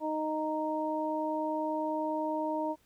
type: harmonic tone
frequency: 310 Hz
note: D#4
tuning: 6 cents flat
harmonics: 1 / 2 / 3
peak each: -34 / -34 / -34 dBFS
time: 0-2.76 s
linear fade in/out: 50 ms
effects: pink hiss -68 dBFS RMS until 2.85 s